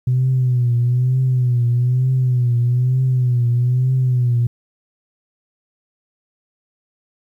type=tone with vibrato; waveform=sine; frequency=124.8 Hz; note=B2; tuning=19 cents sharp; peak=-12 dBFS; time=0.07-4.47 s; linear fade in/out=5 ms; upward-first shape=triangle; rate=1.1 Hz; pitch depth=83 cents each way; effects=tanh soft clip ceiling -9 dBFS + 9-bit